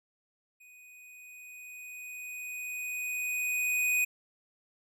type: tone with level ramp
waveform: square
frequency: 2489 Hz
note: D#7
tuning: in tune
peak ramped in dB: -54 to -25 dBFS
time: 0.6-4.05 s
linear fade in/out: 10 ms
effects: none